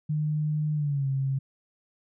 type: tone with pitch glide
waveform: sine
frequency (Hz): 151.9 to 135.33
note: D#3 to C#3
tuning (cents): -41 to -41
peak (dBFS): -24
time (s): 0.09-1.39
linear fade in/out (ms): 10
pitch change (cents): -200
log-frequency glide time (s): 0.74-1.08
effects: none